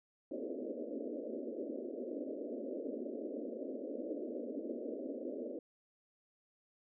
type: band-pass noise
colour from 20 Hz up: pink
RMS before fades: -42 dBFS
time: 0.31-5.59 s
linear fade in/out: 2 ms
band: 230 to 610 Hz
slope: 96 dB/octave
effects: none